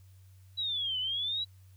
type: exponential two-way sweep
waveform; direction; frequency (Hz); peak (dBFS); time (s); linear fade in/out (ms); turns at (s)
sine; down then up; 3951 to 2968 to 3951; -30; 0.57-1.45; 20; 0.99
effects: added 94 Hz sine -53 dBFS peak until 1.76 s + white hiss -69 dBFS RMS until 1.76 s